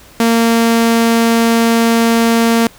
sawtooth tone, 230 Hz, A#3, 23 cents flat, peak -5 dBFS, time 0.2-2.67 s, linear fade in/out 2 ms, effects pink hiss -41 dBFS RMS until 2.78 s

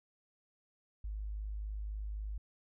sine tone, 51.91 Hz, G#1, in tune, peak -37 dBFS, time 1.04-2.38 s, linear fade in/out 5 ms, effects none

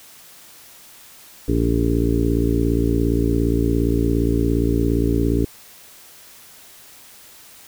harmonic tone with a mistuned harmonic, 57.3 Hz, A#1, 29 cents flat, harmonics 1 / 2 / 3 / 4 / 5 / 6 / 7 / 8, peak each -21 / -23 / -29 / -27 / -21 / -27 / -25 / -30 dBFS, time 1.48-5.45 s, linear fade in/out 5 ms, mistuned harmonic 8, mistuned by -30 cents, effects white hiss -45 dBFS RMS until 7.67 s

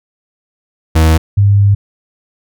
40% pulse / sine tone pair in turn, 80 / 100.79 Hz, D#2 / G2, +49 / +49 cents, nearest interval major third, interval 400 cents, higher second, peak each -5 dBFS, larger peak neither, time 0.95-1.18 / 1.37-1.75 s, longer second, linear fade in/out 10 ms, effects none

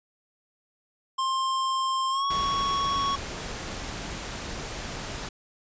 square tone with pitch glide, 1057 to 1110.8 Hz, C6 to C#6, +17 to +3 cents, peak -25 dBFS, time 1.18-3.16 s, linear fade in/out 10 ms, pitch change +86 cents, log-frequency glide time 2.1-2.25 s
pink noise, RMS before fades -35 dBFS, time 2.3-5.29 s, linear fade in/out 5 ms
effects resampled to 16000 Hz

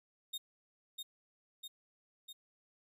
40% pulse tone with echo, 3700 Hz, A#7, 14 cents flat, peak -37 dBFS, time 0.33-0.38 s, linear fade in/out 10 ms, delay 650 ms, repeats 3, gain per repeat -3 dB, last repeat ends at 2.33 s, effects none

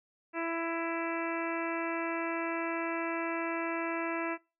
harmonic tone, 332.4 Hz, E4, 15 cents sharp, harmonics 1 / 2 / 3 / 4 / 5 / 6 / 7 / 8, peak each -35 / -38 / -40 / -41 / -42 / -43 / -43 / -44 dBFS, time 0.33-4.38 s, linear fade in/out 50 ms, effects noise-tail reverb RT60 0.3 s tail -25 dB re dry

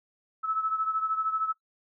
sine beating tone pair, 1300 / 1313 Hz, E6 / E6, -24 / -7 cents, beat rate 13 Hz, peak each -27 / -32 dBFS, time 0.43-1.53 s, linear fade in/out 20 ms, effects noise-tail reverb RT60 0.1 s tail -18 dB re dry

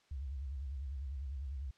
sine tone with vibrato, 68.2 Hz, C#2, 28 cents flat, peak -38 dBFS, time 0.11-1.71 s, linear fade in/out 5 ms, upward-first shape sine, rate 10 Hz, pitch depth 140 cents each way, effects white hiss -70 dBFS RMS until 1.77 s + low-pass 5000 Hz 12 dB/octave

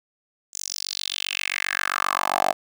10% pulse tone with high-pass filter sweep, 47.58 Hz, F#1, 49 cents sharp, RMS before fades -26 dBFS, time 0.53-2.53 s, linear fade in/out 10 ms, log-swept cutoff 6900 to 680 Hz, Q 3.8, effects none

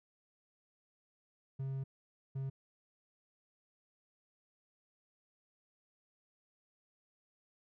triangle tone bursts at uneven times, 134.6 Hz, C3, 49 cents sharp, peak -34 dBFS, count 2, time 1.59-1.84 / 2.35-2.5 s, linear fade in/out 10 ms, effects none

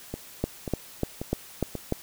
two click trains, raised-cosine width 2 ms, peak -11 / -18 dBFS, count 6 / 4, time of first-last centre 0.44-1.924 / 0.14-1.753 s, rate 3.37 / 1.86 Hz, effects white hiss -47 dBFS RMS until 2.02 s

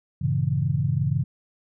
sine chord, G diminished seventh, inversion none, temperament equal, 98 / 116.54 / 138.59 / 164.81 Hz, G2 / Bb2 / Db3 / Fb3, 0 / 0 / 0 / 0 cents, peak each -28 / -28 / -23 / -28 dBFS, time 0.21-1.24 s, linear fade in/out 10 ms, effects none

